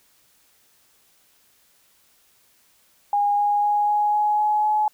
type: tone with pitch steps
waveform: sine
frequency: 818 / 823.2 / 828.5 / 833.7 / 839.1 / 844.4 / 849.8 Hz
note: G#5 / G#5 / G#5 / G#5 / G#5 / G#5 / G#5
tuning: -26 / -16 / -4 / +6 / +18 / +29 / +40 cents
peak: -17 dBFS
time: 3.13-4.88 s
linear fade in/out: 2 ms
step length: 250 ms
effects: white hiss -60 dBFS RMS until 4.93 s